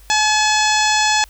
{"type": "harmonic tone", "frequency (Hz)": 855, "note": "A5", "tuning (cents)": -50, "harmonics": [1, 2, 3, 4, 5, 6, 7, 8, 9], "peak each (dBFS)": [-17, -20, -22, -23, -24, -25, -25, -26, -27], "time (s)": [0.1, 1.24], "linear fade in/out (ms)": 0, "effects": ["added 50 Hz sine -42 dBFS peak until 1.29 s", "white hiss -50 dBFS RMS until 1.29 s"]}